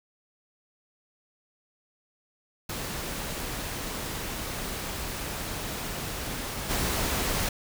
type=noise with level steps; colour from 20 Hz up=pink; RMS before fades=-34 / -28 dBFS; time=2.69-7.49 s; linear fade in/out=5 ms; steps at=6.69 s; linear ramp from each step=20 ms; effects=none

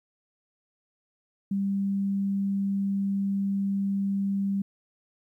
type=tone; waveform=sine; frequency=197.3 Hz; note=G3; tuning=11 cents sharp; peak=-24 dBFS; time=1.51-4.62 s; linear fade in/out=5 ms; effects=11-bit

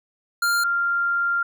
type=tone pair in turn; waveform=square / sine; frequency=1396.9 / 1391.7 Hz; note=F6 / F6; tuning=0 / -6 cents; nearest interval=unison; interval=6 cents; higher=first; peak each=-19 dBFS; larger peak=neither; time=0.42-0.64 / 0.64-1.43 s; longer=second; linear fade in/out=5 ms; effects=none

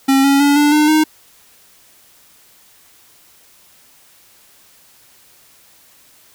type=tone with pitch steps; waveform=square; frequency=270 / 277.6 / 285.4 / 293.4 / 301.7 / 310.1 Hz; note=C#4 / C#4 / D4 / D4 / D4 / D#4; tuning=-45 / +3 / -49 / -2 / +47 / -6 cents; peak=-10 dBFS; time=0.08-1.04 s; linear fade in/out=10 ms; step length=160 ms; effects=white hiss -49 dBFS RMS until 6.34 s

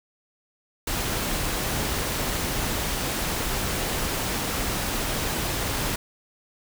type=noise; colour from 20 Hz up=pink; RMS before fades=-27 dBFS; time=0.87-5.96 s; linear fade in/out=5 ms; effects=none

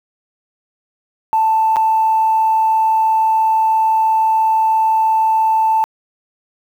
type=tone with dropouts; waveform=sine; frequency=883 Hz; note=A5; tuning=6 cents sharp; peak=-10 dBFS; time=1.33-5.84 s; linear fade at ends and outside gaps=0 ms; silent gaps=1.76-1.767 s; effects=tanh soft clip ceiling -6 dBFS + 7-bit

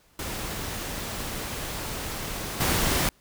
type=noise with level steps; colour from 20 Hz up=pink; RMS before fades=-33 / -24 dBFS; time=0.19-3.09 s; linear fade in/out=2 ms; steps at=2.6 s; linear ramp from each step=10 ms; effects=pink hiss -61 dBFS RMS until 3.2 s

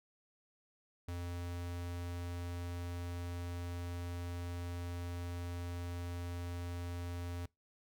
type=tone; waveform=square; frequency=87.31 Hz; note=F2; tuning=in tune; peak=-40 dBFS; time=1.08-7.46 s; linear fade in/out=5 ms; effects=noise-tail reverb RT60 0.2 s tail -24 dB re dry

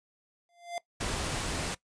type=tone with exponential growth; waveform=square; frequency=693 Hz; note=F5; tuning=14 cents flat; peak=-31 dBFS; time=0.49-0.78 s; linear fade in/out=1 ms; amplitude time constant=61 ms
type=noise; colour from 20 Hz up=pink; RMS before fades=-33 dBFS; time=1-1.75 s; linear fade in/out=10 ms
effects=noise-tail reverb RT60 0.1 s tail -19 dB re dry + resampled to 22050 Hz

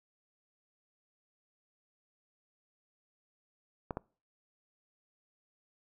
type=clicks; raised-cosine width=1 ms; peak=-21 dBFS; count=2; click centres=3.908 / 3.971 s; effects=noise-tail reverb RT60 0.4 s tail -25 dB re dry

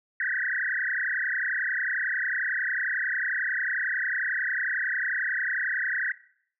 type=tone with frequency modulation; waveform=sine; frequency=1732 Hz; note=A6; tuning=28 cents flat; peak=-25 dBFS; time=0.2-6.12 s; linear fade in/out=2 ms; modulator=31.1 Hz; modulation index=7.4; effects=noise-tail reverb RT60 0.6 s tail -19 dB re dry

